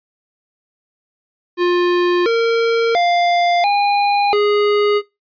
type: tone with pitch steps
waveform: square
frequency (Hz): 353.4 / 460.3 / 698 / 813 / 413.9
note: F4 / A#4 / F5 / G#5 / G#4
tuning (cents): +21 / -22 / -1 / -37 / -6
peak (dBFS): -13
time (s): 1.57-5.02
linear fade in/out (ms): 50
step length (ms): 690
effects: noise-tail reverb RT60 0.2 s tail -20 dB re dry + resampled to 11025 Hz